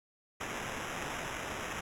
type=noise with sample-and-hold; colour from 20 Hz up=violet; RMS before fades=-39 dBFS; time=0.4-1.81 s; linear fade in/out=10 ms; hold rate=4410 Hz; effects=low-pass 11000 Hz 12 dB/octave